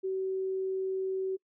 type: tone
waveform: sine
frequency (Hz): 380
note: F#4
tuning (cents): +46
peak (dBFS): -29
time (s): 0.03-1.37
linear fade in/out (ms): 20
effects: noise-tail reverb RT60 0.1 s tail -24 dB re dry